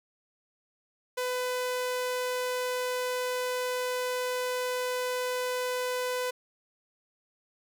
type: tone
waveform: sawtooth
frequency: 501 Hz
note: B4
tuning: 25 cents sharp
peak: -25 dBFS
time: 1.17-6.31 s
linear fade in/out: 10 ms
effects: none